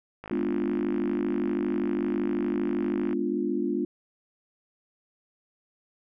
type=click train; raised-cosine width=0.5 ms; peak=-24 dBFS; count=153; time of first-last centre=0.24-3.13 s; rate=52.6 Hz
type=chord; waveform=sine; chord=G# diminished seventh; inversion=none; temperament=equal; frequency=207.7 / 246.9 / 293.7 / 349.2 Hz; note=G#3 / B3 / D4 / F4; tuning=0 / 0 / 0 / 0 cents; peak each=-32 / -31 / -30 / -29 dBFS; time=0.31-3.85 s; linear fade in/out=2 ms
effects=none